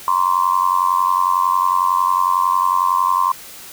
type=tone with amplitude modulation; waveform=sine; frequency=1046.5 Hz; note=C6; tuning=in tune; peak=-9 dBFS; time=0.08-3.32 s; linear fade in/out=0 ms; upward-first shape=sine; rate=91 Hz; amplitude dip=95%; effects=white hiss -37 dBFS RMS until 3.72 s